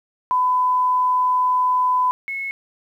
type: tone pair in turn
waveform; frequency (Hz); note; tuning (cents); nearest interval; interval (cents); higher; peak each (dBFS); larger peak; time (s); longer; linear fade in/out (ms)
sine; 1004 / 2187; B5 / C#7; +28 / -24; octave + minor second; 1348; second; -15 / -24; first; 0.31-2.11 / 2.28-2.51; first; 0
effects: 9-bit